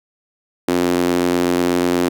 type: tone with high-pass filter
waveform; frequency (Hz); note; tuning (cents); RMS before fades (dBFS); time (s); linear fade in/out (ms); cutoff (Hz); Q
sawtooth; 88.2; F2; +18; -17; 0.68-2.09; 5; 300; 3
effects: none